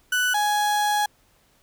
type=tone pair in turn; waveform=35% pulse; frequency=1488 / 833.5 Hz; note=F#6 / G#5; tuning=+9 / +6 cents; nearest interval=minor seventh; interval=1003 cents; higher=first; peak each=-18 dBFS; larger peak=neither; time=0.12-0.34 / 0.34-1.06 s; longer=second; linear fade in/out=5 ms; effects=pink hiss -61 dBFS RMS until 1.62 s